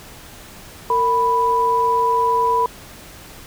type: tone pair together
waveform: sine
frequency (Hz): 458.2 / 987.8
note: A#4 / B5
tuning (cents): -30 / 0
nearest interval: octave + minor second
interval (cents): 1330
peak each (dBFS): -21 / -15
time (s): 0.9-2.66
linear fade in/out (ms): 2
effects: pink hiss -40 dBFS RMS until 3.46 s